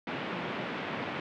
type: band-pass noise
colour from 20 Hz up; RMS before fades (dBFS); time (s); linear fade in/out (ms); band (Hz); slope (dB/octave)
pink; -36; 0.07-1.2; 2; 150 to 3000; 24
effects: none